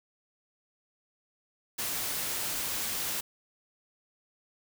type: noise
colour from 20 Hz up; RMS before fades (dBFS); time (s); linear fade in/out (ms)
white; -33; 1.78-3.21; 10
effects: none